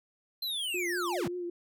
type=linear sweep; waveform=square; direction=down; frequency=4170 to 108 Hz; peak=-32 dBFS; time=0.42-1.28 s; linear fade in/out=5 ms
type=tone with vibrato; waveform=sine; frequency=352.9 Hz; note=F4; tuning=18 cents sharp; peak=-33 dBFS; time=0.74-1.5 s; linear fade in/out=5 ms; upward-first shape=triangle; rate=5.2 Hz; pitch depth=42 cents each way
effects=none